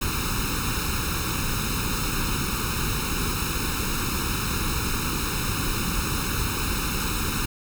pink noise with comb filter, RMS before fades -26 dBFS, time 0.01-7.46 s, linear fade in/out 10 ms, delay 0.76 ms, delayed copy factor +1, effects none

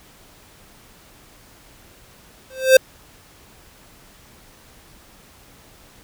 square tone with exponential growth, 523.3 Hz, C5, in tune, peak -4 dBFS, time 2.5-2.77 s, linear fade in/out 5 ms, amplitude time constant 57 ms, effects pink hiss -49 dBFS RMS until 6.03 s

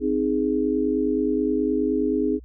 sine chord, Ab major, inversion first, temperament equal, 261.6 / 311.1 / 415.3 Hz, C4 / Eb4 / Ab4, 0 / 0 / 0 cents, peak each -24 dBFS, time 0-2.4 s, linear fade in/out 50 ms, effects added 60 Hz sine -41 dBFS peak until 2.44 s

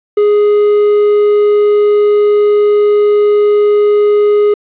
triangle tone, 415.3 Hz, G#4, in tune, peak -4 dBFS, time 0.17-4.54 s, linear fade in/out 5 ms, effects resampled to 8000 Hz + 7-bit

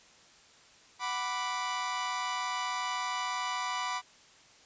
sawtooth chord, B minor, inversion second, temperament equal, 740 / 987.8 / 1174.7 Hz, F#5 / B5 / D6, 0 / 0 / 0 cents, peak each -36 / -30 / -33 dBFS, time 0.99-4.02 s, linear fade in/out 50 ms, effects white hiss -58 dBFS RMS until 4.65 s + resampled to 16000 Hz

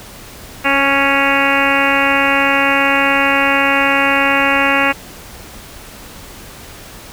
harmonic tone with a mistuned harmonic, 277.2 Hz, C#4, in tune, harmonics 1 / 2 / 3 / 4 / 5 / 6 / 7 / 8 / 9 / 10, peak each -20 / -20 / -20 / -20 / -20 / -20 / -20 / -20 / -20 / -20 dBFS, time 0.64-4.93 s, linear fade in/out 20 ms, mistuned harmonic 2, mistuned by -15 cents, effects pink hiss -35 dBFS RMS until 7.12 s

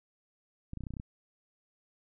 clicks, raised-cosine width 5 ms, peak -27 dBFS, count 9, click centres 0.734 / 0.773 / 0.807 / 0.837 / 0.868 / 0.906 / 0.938 / 0.968 / 0.999 s, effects none

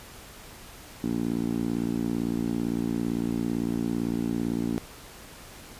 10% pulse tone with band-pass filter, 57.8 Hz, A#1, 14 cents flat, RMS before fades -28 dBFS, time 1.04-4.78 s, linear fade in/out 0 ms, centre 260 Hz, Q 2.4, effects pink hiss -46 dBFS RMS until 5.79 s + resampled to 32000 Hz

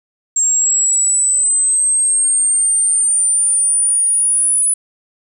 sine linear sweep, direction up, 7470 to 9956 Hz, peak -11 dBFS, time 0.36-4.74 s, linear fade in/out 5 ms, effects 8-bit

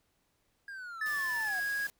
triangle linear sweep, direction down, 1638 to 710 Hz, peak -39 dBFS, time 0.68-1.6 s, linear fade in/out 2 ms
triangle tone with pitch glide, 1750 to 1651.8 Hz, A6 to G#6, -10 to -10 cents, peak -29 dBFS, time 1.01-1.87 s, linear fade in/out 5 ms, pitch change -100 cents, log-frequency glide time 1.44-1.55 s
white noise, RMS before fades -47 dBFS, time 1.06-1.9 s, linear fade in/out 0 ms
effects pink hiss -75 dBFS RMS until 1.99 s

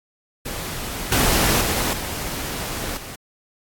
pink noise with level steps, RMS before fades -29 / -18 / -22 / -28 / -35 dBFS, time 0.45-3.16 s, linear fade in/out 10 ms, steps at 1.12 / 1.61 / 1.93 / 2.97 s, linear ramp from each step 2 ms, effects AAC 64 kbps

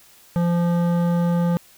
sine tone with hard clipping, 172.5 Hz, F3, 21 cents flat, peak -19 dBFS, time 0.36-1.57 s, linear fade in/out 0 ms, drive 13 dB, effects white hiss -51 dBFS RMS until 1.77 s

